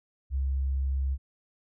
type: tone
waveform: sine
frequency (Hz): 67.3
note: C2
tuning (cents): +49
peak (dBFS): -25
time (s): 0.3-1.18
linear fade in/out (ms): 50
effects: none